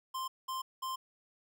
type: tone bursts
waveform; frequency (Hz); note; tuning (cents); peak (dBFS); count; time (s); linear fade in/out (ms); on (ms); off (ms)
square; 1046.5; C6; 0; -36; 3; 0.14-0.96; 10; 140; 200
effects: none